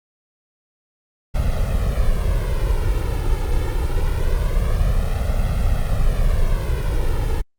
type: noise with flanger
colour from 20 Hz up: brown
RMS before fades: -18 dBFS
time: 1.34-7.42 s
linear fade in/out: 20 ms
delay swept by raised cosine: 1.5 to 2.29 ms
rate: 0.24 Hz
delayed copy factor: +0.85
effects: Opus 48 kbps